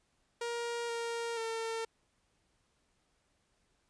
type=tone with pitch steps; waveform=sawtooth; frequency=471.4 / 465.8 / 452.4 Hz; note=A#4 / A#4 / A4; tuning=+19 / -1 / +48 cents; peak=-31 dBFS; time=0.41-1.85 s; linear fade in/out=5 ms; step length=480 ms; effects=pink hiss -75 dBFS RMS until 3.89 s + resampled to 22050 Hz